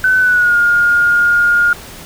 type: tone with pitch glide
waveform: sine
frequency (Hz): 1514 to 1420.8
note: F#6 to F6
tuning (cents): +39 to +29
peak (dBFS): -8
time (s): 0.04-1.73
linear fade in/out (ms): 2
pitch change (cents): -110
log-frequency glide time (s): 0.19-0.56
effects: pink hiss -33 dBFS RMS until 2.05 s